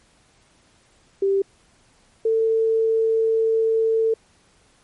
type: tone pair in turn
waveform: sine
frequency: 392 / 447.4 Hz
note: G4 / A4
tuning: 0 / +29 cents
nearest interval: major second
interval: 229 cents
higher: second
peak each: -16 / -16 dBFS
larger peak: neither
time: 1.22-1.42 / 2.25-4.14 s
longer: second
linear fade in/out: 5 ms
effects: pink hiss -58 dBFS RMS until 4.83 s + MP3 48 kbps